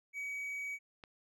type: tone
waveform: triangle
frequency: 2267 Hz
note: C#7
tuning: 38 cents sharp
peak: -36 dBFS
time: 0.13-0.79 s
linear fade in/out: 50 ms
type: click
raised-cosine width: 0.3 ms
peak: -33 dBFS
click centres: 1.038 s
effects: none